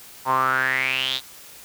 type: tone with band-pass filter sweep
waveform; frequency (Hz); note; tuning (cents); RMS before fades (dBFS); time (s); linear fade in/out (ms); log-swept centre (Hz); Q
sawtooth; 130.81; C3; 0; -22; 0.25-1.21; 50; 930 to 3900; 7.9
effects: white hiss -44 dBFS RMS until 1.64 s